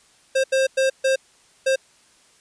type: tone bursts at uneven times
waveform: square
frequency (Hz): 531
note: C5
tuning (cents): +25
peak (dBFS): -17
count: 5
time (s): 0.35-0.44 / 0.52-0.67 / 0.77-0.9 / 1.04-1.16 / 1.66-1.76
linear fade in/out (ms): 10
effects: white hiss -56 dBFS RMS until 2.4 s + resampled to 22050 Hz